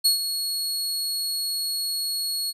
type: tone with ADSR envelope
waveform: sawtooth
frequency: 4337 Hz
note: C#8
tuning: 39 cents flat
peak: -12 dBFS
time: 0.04-2.53 s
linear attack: 17 ms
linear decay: 120 ms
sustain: -10 dB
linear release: 37 ms
effects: resampled to 32000 Hz